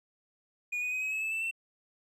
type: tone with pitch steps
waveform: triangle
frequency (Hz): 2449 / 2482 / 2515 / 2549 / 2583 / 2617 / 2652 / 2688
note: D#7 / D#7 / D#7 / D#7 / E7 / E7 / E7 / E7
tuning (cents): -28 / -5 / +18 / +41 / -36 / -13 / +10 / +33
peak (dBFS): -29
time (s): 0.72-1.512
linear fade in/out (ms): 10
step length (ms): 99
effects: none